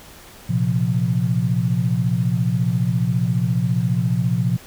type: chord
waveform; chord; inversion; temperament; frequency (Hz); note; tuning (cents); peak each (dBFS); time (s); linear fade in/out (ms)
sine; Bb suspended second; none; just; 116.54 / 131.11 / 174.81; Bb2 / C3 / F3; 0 / +4 / +2; -21; 0.49-4.57; 10
effects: pink hiss -43 dBFS RMS until 4.66 s